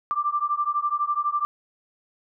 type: beating tone pair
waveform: sine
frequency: 1174.7 / 1186.7 Hz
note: D6 / D6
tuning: 0 / +18 cents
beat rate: 12 Hz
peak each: -25 dBFS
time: 0.11-1.45 s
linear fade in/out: 0 ms
effects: none